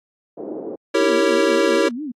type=band-pass noise; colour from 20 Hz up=pink; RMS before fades=-30 dBFS; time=0.37-0.76 s; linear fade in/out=10 ms; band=290 to 530 Hz; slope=24 dB/octave
type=chord; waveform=square; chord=E diminished seventh; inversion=none; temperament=equal with one note detuned; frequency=329.6 / 392 / 459.7 / 554.4 Hz; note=E4 / G4 / Bb4 / Db5; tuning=0 / 0 / -24 / 0 cents; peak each=-21 dBFS; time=0.94-1.89 s; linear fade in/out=10 ms
type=tone with vibrato; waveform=sine; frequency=268.1 Hz; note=C4; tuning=42 cents sharp; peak=-25 dBFS; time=1-2.12 s; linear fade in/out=10 ms; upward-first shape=sine; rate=5.1 Hz; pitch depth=250 cents each way
effects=low-pass 6000 Hz 12 dB/octave + AAC 64 kbps